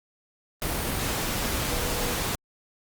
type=tone in noise; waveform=sine; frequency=487.2 Hz; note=B4; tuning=24 cents flat; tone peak=-36 dBFS; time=1.68-2.14 s; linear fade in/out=0 ms; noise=pink; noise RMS=-28 dBFS; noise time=0.62-2.35 s; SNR=-11 dB; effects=Opus 32 kbps